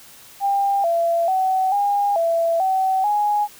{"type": "tone with pitch steps", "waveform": "sine", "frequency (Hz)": [797, 676, 756, 811, 668, 761, 831], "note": ["G5", "E5", "F#5", "G#5", "E5", "F#5", "G#5"], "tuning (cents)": [28, 43, 37, -41, 23, 48, 1], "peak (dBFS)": -16, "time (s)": [0.4, 3.48], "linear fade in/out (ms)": 50, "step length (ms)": 440, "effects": ["white hiss -45 dBFS RMS until 3.59 s"]}